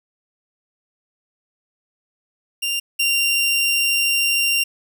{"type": "tone pair in turn", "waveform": "sawtooth", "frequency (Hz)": [2786, 2773], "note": ["F7", "F7"], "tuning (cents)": [-5, -13], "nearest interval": "unison", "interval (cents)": 8, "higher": "first", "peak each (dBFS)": [-17, -13], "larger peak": "second", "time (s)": [[2.62, 2.8], [2.99, 4.64]], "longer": "second", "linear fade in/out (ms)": 10, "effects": []}